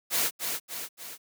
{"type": "noise with echo", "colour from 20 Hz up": "white", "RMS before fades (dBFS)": -26, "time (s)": [0.1, 0.31], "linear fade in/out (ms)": 50, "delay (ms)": 290, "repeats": 3, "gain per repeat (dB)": -5, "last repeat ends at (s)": 1.18, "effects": ["high-pass 200 Hz 12 dB/octave"]}